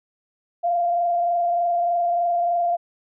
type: tone with frequency modulation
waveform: sine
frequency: 694 Hz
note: F5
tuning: 11 cents flat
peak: -18 dBFS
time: 0.63-2.77 s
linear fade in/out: 20 ms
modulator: 23.3 Hz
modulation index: 0.56
effects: none